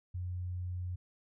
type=tone; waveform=sine; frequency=90 Hz; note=F#2; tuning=47 cents flat; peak=-35 dBFS; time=0.14-0.96 s; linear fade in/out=10 ms; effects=none